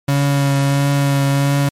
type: tone with vibrato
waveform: 35% pulse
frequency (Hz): 140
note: C#3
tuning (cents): +18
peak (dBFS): -11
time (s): 0.08-1.69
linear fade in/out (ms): 5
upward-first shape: triangle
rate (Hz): 1.5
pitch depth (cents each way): 19
effects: MP3 64 kbps